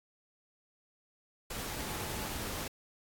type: tone in noise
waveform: sine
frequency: 863 Hz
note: A5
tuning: 34 cents flat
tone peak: -50 dBFS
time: 1.67-2.28 s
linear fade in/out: 5 ms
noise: pink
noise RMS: -39 dBFS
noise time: 1.5-2.68 s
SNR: -14 dB
effects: AAC 64 kbps